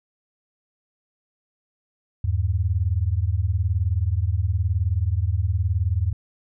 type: beating tone pair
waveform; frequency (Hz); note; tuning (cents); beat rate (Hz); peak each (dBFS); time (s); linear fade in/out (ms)
sine; 81.4 / 100.4; E2 / G2; -21 / +42; 19; -22; 2.24-6.13; 5
effects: none